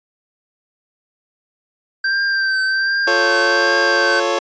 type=tone with vibrato; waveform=square; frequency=1568 Hz; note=G6; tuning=in tune; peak=-16 dBFS; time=2.04-4.2 s; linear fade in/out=5 ms; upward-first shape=triangle; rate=1.3 Hz; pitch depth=36 cents each way
type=chord; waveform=25% pulse; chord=F augmented; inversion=none; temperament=equal; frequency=349.2 / 440 / 554.4 Hz; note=F4 / A4 / C#5; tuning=0 / 0 / 0 cents; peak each=-18 / -18 / -15 dBFS; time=3.07-4.39 s; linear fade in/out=5 ms
effects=resampled to 16000 Hz